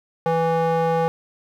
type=tone with band-pass filter; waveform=square; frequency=164.81 Hz; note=E3; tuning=in tune; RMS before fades=-20 dBFS; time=0.26-1.08 s; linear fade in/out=0 ms; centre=670 Hz; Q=2.3; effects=9-bit